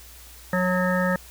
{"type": "harmonic tone", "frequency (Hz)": 182.3, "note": "F#3", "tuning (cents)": -25, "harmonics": [1, 3, 5, 7, 9, 10], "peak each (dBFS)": [-23, -25, -32, -30, -31, -29], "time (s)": [0.53, 1.16], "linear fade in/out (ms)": 2, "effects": ["added 60 Hz sine -47 dBFS peak until 1.3 s", "white hiss -47 dBFS RMS until 1.3 s"]}